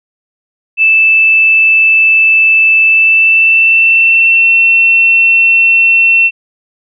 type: tone with pitch glide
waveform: sine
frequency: 2637 to 2700 Hz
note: E7 to E7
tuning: 0 to +41 cents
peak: -4 dBFS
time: 0.77-6.31 s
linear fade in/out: 50 ms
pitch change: +41 cents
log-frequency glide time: 2.85-4.45 s
effects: none